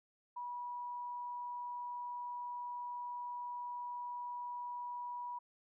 sine tone, 973 Hz, B5, 26 cents flat, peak -40 dBFS, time 0.36-5.39 s, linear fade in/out 10 ms, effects none

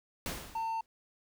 pink noise with exponential decay, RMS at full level -35 dBFS, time 0.26-0.86 s, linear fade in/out 1 ms, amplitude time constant 130 ms
triangle tone, 900 Hz, A5, 39 cents sharp, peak -30 dBFS, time 0.55-0.81 s, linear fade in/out 5 ms
effects none

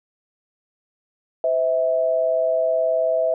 sine tone pair together, 511.4 / 650 Hz, C5 / E5, -40 / -24 cents, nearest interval major third, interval 416 cents, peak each -23 / -18 dBFS, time 1.44-3.34 s, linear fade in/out 2 ms, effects none

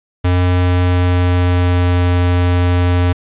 square tone with pitch glide, 89.8 to 88.77 Hz, F2 to F2, +49 to +29 cents, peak -11 dBFS, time 0.24-3.13 s, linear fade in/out 10 ms, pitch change -20 cents, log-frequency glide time 0.59-2.03 s, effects resampled to 8000 Hz + 7-bit

